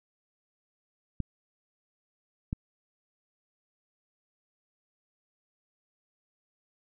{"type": "clicks", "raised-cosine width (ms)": 5, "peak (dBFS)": -18, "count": 2, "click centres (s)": [1.203, 2.529], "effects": []}